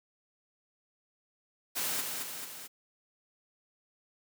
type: noise with echo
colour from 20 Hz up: white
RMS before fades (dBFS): -33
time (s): 1.75-2.02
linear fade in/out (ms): 20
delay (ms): 220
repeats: 3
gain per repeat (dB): -4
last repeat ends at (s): 2.68
effects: high-pass 150 Hz 12 dB/octave